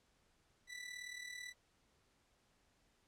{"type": "tone with amplitude modulation", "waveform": "sawtooth", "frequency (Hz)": 1975.5, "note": "B6", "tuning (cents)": 0, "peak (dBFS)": -40, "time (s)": [0.67, 1.54], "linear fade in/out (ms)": 50, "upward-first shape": "sine", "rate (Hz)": 38.1, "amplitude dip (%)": 65, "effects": ["pink hiss -75 dBFS RMS until 3.07 s", "low-pass 9000 Hz 12 dB/octave"]}